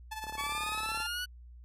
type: tone with tremolo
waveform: sawtooth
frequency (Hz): 870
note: A5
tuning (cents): -20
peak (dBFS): -32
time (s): 0.11-1.07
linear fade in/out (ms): 10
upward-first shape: sine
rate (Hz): 18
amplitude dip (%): 65
type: click train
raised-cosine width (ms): 1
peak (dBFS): -33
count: 28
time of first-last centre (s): 0.24-1.003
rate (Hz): 35.4
type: linear sweep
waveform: 20% pulse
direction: up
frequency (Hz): 1115 to 1488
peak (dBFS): -29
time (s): 0.37-1.26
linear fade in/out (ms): 20
effects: added 60 Hz sine -48 dBFS peak until 1.64 s + resampled to 32000 Hz